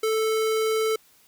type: tone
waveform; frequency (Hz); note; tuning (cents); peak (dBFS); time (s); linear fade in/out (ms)
square; 439.8; A4; -1; -22; 0.03-0.96; 5
effects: white hiss -58 dBFS RMS until 1.27 s